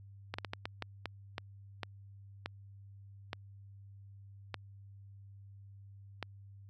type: slowing click train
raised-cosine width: 0.3 ms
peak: -21 dBFS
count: 13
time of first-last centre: 0.34-6.227 s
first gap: 45 ms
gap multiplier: 1.39
effects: added 99 Hz sine -51 dBFS peak until 6.69 s